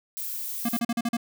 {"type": "noise", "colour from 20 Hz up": "violet", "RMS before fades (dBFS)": -33, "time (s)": [0.17, 0.79], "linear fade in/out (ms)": 0}
{"type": "tone bursts", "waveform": "square", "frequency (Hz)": 234.5, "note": "A#3", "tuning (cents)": 11, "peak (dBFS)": -24, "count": 7, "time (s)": [0.65, 1.169], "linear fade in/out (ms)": 5, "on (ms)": 39, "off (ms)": 41}
{"effects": []}